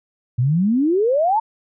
sine exponential sweep, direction up, 115.6 to 921 Hz, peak -14 dBFS, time 0.38-1.4 s, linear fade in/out 10 ms, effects none

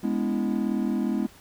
triangle chord, C# minor seventh, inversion second, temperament equal with one note detuned, 207.7 / 246.9 / 284.5 / 329.6 Hz, G#3 / B3 / C#4 / E4, 0 / 0 / +45 / 0 cents, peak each -25 / -26 / -30 / -29 dBFS, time 0.03-1.27 s, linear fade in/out 10 ms, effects pink hiss -52 dBFS RMS until 1.4 s

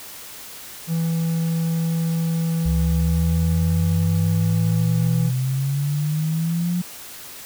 triangle tone, 164.81 Hz, E3, in tune, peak -17 dBFS, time 0.87-5.32 s, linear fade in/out 50 ms
sine exponential sweep, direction up, 69 to 179.1 Hz, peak -19 dBFS, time 2.65-6.82 s, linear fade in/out 10 ms
effects white hiss -38 dBFS RMS until 7.45 s

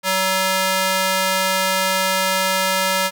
square tone with high-pass filter, 189 Hz, F#3, 37 cents sharp, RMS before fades -19 dBFS, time 0.03-3.11 s, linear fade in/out 50 ms, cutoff 750 Hz, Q 0.57, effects none

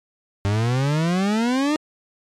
40% pulse exponential sweep, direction up, 98 to 311.1 Hz, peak -17 dBFS, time 0.45-1.76 s, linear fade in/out 0 ms, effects low-pass 7000 Hz 12 dB/octave + MP3 96 kbps

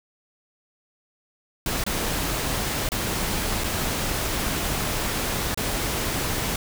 pink noise with dropouts, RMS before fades -26 dBFS, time 1.66-6.56 s, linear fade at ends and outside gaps 2 ms, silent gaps 1.839-1.864 / 2.89-2.918 / 3.638-3.642 / 5.545-5.574 s, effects none

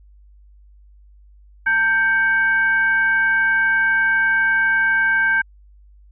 sine tone with frequency modulation, 1568 Hz, G6, in tune, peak -14 dBFS, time 1.66-5.42 s, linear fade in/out 10 ms, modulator 668 Hz, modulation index 0.44, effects added 50 Hz sine -45 dBFS peak until 6.11 s

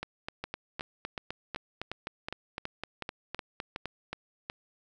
two click trains, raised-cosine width 0.3 ms, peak -19 / -19 dBFS, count 16 / 12, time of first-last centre 0.03-3.857 / 0.44-4.499 s, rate 3.92 / 2.71 Hz, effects none

